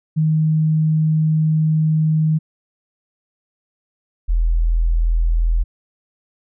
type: tone pair in turn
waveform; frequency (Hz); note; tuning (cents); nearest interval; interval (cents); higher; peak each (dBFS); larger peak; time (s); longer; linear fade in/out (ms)
sine; 156.6 / 41.4; D#3 / E1; +11 / +8; octave + major seventh; 2303; first; -13; neither; 0.16-2.39 / 4.28-5.64; first; 20
effects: none